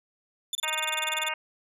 sawtooth tone bursts, 3520 Hz, A7, in tune, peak -25 dBFS, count 16, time 0.53-1.286 s, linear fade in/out 2 ms, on 21 ms, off 28 ms
harmonic tone, 311.1 Hz, D#4, in tune, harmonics 2 / 3 / 4 / 5 / 6 / 7 / 8 / 9, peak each -40 / -35 / -38 / -37 / -40 / -35 / -36 / -35 dBFS, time 0.63-1.34 s, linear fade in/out 5 ms
effects resampled to 32000 Hz

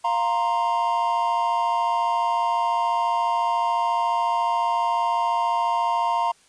triangle chord, F suspended fourth, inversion none, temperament equal, 698.5 / 932.3 / 1046.5 Hz, F5 / Bb5 / C6, 0 / 0 / 0 cents, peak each -24 / -20 / -25 dBFS, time 0.04-6.32 s, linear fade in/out 10 ms, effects white hiss -57 dBFS RMS until 6.48 s + resampled to 22050 Hz

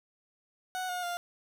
30% pulse tone with pitch steps, 740 / 719.8 / 700.1 Hz, F#5 / F#5 / F5, 0 / -48 / +4 cents, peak -30 dBFS, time 0.75-1.17 s, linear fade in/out 0 ms, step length 140 ms, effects none

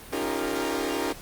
sawtooth tone cluster, 278.1 / 311.3 / 348.9 / 399.7 / 465.6 Hz, C#4 / D#4 / F4 / G4 / A#4, +6 / +1 / -2 / +34 / -2 cents, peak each -29 dBFS, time 0.12-1.13 s, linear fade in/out 10 ms, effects pink hiss -44 dBFS RMS until 1.21 s + Opus 32 kbps

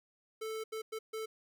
square tone bursts at uneven times, 439.9 Hz, A4, in tune, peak -38 dBFS, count 4, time 0.41-0.64 / 0.72-0.82 / 0.92-0.99 / 1.13-1.26 s, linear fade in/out 10 ms, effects none

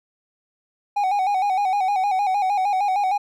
triangle tone with vibrato, 784 Hz, G5, in tune, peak -16 dBFS, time 0.96-3.18 s, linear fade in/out 10 ms, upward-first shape square, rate 6.5 Hz, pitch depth 75 cents each way, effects none

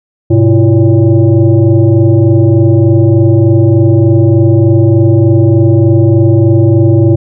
sine tone with frequency modulation, 103.83 Hz, G#2, in tune, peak -3 dBFS, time 0.3-7.16 s, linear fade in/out 10 ms, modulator 231 Hz, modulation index 1.3, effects none

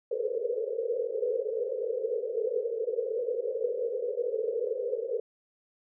white band-pass noise, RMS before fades -31 dBFS, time 0.11-5.2 s, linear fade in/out 5 ms, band 430 to 510 Hz, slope 96 dB/octave, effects none

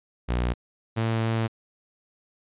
sawtooth tone pair in turn, 60.5 / 113.03 Hz, B1 / A2, -35 / +47 cents, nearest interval major seventh, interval 1082 cents, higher second, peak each -19 dBFS, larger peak neither, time 0.28-0.54 / 0.96-1.48 s, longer second, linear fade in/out 20 ms, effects resampled to 8000 Hz

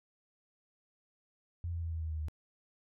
sine tone with pitch steps, 85.8 / 84.23 / 82.69 / 81.17 / 79.69 / 78.23 / 76.79 Hz, F2 / E2 / E2 / E2 / D#2 / D#2 / D#2, -30 / +38 / +6 / -26 / +42 / +10 / -22 cents, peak -34 dBFS, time 1.64-2.284 s, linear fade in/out 0 ms, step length 92 ms, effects none

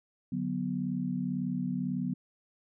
sine chord, B minor, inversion first, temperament equal, 146.83 / 185 / 246.9 Hz, D3 / F#3 / B3, 0 / 0 / 0 cents, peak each -37 / -33 / -33 dBFS, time 0.32-2.14 s, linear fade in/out 5 ms, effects none

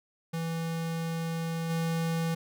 square tone with level steps, 164.81 Hz, E3, in tune, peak -31 / -28 dBFS, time 0.33-2.35 s, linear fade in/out 10 ms, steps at 1.69 s, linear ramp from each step 20 ms, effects none

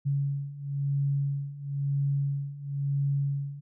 sine beating tone pair, 139.7 / 140.69 Hz, C#3 / C#3, +14 / +26 cents, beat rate 0.99 Hz, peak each -31 / -28 dBFS, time 0.05-3.61 s, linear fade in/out 20 ms, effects none

